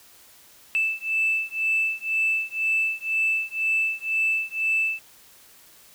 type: beating tone pair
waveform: sine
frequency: 2637 / 2639 Hz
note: E7 / E7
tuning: 0 / +1 cents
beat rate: 2 Hz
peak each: -24 dBFS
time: 0.75-4.99 s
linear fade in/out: 0 ms
effects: tanh soft clip ceiling -15 dBFS + white hiss -52 dBFS RMS until 5.94 s